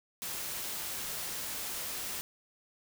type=noise; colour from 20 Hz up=white; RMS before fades=-38 dBFS; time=0.22-2.21 s; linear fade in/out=0 ms; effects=none

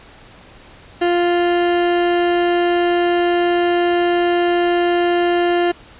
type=tone; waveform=30% pulse; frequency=349.2 Hz; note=F4; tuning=in tune; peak=-11 dBFS; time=1.01-5.72 s; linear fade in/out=10 ms; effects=pink hiss -43 dBFS RMS until 5.99 s + resampled to 8000 Hz

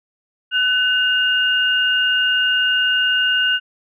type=tone pair together; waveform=sine; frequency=1500 / 2832 Hz; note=F#6 / F7; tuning=+23 / +23 cents; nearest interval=major seventh; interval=1100 cents; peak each=-17 dBFS; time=0.51-3.6 s; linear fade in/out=50 ms; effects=none

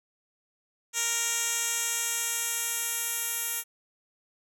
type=tone with band-pass filter sweep; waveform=10% pulse; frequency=466.2 Hz; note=A#4; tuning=in tune; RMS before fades=-30 dBFS; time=0.93-3.64 s; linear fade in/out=50 ms; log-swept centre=7200 to 12000 Hz; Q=1.4; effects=none

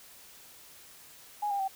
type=tone with pitch steps; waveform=sine; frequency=830.6 / 801.4 / 773.2 Hz; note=G#5 / G5 / G5; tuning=0 / +38 / -24 cents; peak=-28 dBFS; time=1.42-1.681 s; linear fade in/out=10 ms; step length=87 ms; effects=white hiss -53 dBFS RMS until 1.75 s

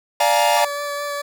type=chord; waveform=45% pulse; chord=Bb dominant seventh; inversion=first; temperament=equal with one note detuned; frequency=587.3 / 698.5 / 845.1 / 932.3 Hz; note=D5 / F5 / Ab5 / Bb5; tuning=0 / 0 / +30 / 0 cents; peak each=-20 dBFS; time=0.2-0.65 s; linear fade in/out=5 ms
type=tone with vibrato; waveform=20% pulse; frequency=577 Hz; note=D5; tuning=31 cents flat; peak=-19 dBFS; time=0.56-1.22 s; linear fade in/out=10 ms; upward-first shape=sine; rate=4.7 Hz; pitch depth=12 cents each way
effects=none

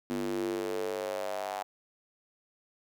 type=tone with high-pass filter sweep; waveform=square; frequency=49 Hz; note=G1; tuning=in tune; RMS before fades=-34 dBFS; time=0.1-1.63 s; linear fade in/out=0 ms; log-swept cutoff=270 to 760 Hz; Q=5; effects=none

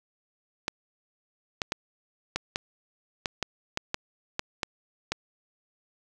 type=clicks; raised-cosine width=0.2 ms; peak=-10 dBFS; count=12; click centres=0.681 / 1.618 / 1.721 / 2.36 / 2.559 / 3.258 / 3.427 / 3.774 / 3.944 / 4.394 / 4.632 / 5.12 s; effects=none

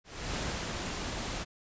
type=noise with ADSR envelope; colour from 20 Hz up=pink; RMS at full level=-34 dBFS; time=0.04-1.45 s; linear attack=310 ms; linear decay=300 ms; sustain=-2 dB; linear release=31 ms; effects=resampled to 16000 Hz

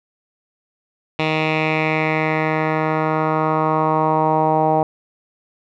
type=tone with low-pass filter sweep; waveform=10% pulse; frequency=156.7 Hz; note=D#3; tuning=13 cents sharp; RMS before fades=-18 dBFS; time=1.19-4.83 s; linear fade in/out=2 ms; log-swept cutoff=3000 to 780 Hz; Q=3.3; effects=none

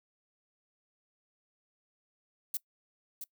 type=noise with echo; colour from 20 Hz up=violet; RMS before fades=-33 dBFS; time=2.54-2.57 s; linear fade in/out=2 ms; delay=670 ms; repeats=1; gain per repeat=-8 dB; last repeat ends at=3.24 s; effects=noise-tail reverb RT60 0.1 s tail -23 dB re dry

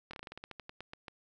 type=slowing click train; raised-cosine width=0.3 ms; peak=-28 dBFS; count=15; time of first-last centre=0.11-1.082 s; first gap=24 ms; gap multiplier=1.15; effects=none

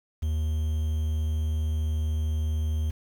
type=tone with quantisation; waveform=triangle; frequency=77.78 Hz; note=D#2; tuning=in tune; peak=-22 dBFS; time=0.22-2.91 s; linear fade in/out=10 ms; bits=8; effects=none

